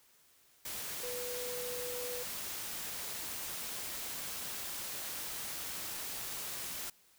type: tone in noise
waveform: sine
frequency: 492.6 Hz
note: B4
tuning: 5 cents flat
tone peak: -40 dBFS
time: 1.03-2.23 s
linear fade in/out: 5 ms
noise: white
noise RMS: -41 dBFS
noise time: 0.65-6.9 s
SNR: -2 dB
effects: white hiss -66 dBFS RMS until 7.18 s